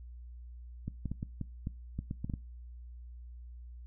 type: clicks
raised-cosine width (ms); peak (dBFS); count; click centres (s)
5; -23; 11; 0.88 / 1.057 / 1.116 / 1.229 / 1.413 / 1.671 / 1.99 / 2.111 / 2.245 / 2.298 / 2.338
effects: noise-tail reverb RT60 0.3 s tail -22 dB re dry + added 60 Hz sine -45 dBFS peak until 3.86 s